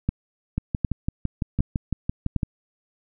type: two click trains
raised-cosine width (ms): 5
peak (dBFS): -11 / -9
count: 12 / 4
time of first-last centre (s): 0.58-2.432 / 0.09-2.363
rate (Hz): 5.94 / 1.32
effects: none